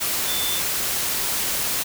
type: tone in noise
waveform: sine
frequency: 3530 Hz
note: A7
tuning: 5 cents sharp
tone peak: -27 dBFS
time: 0.27-0.6 s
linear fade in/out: 20 ms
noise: white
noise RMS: -24 dBFS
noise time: 0-1.84 s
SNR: -6 dB
effects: none